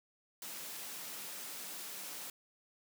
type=high-pass noise; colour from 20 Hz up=white; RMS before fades=-45 dBFS; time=0.42-2.3 s; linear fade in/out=2 ms; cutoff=150 Hz; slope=48 dB/octave; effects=none